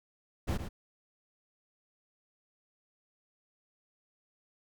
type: noise with echo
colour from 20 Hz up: brown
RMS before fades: -30 dBFS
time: 0.47-0.58 s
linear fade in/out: 20 ms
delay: 110 ms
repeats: 1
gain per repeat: -8 dB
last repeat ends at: 0.69 s
effects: none